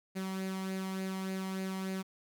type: tone with flanger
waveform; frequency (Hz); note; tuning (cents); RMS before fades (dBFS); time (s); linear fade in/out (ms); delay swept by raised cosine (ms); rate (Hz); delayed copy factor
sawtooth; 190; F#3; +46; -37; 0.15-2.03; 20; 0.44 to 0.99; 3.4; +0.5
effects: none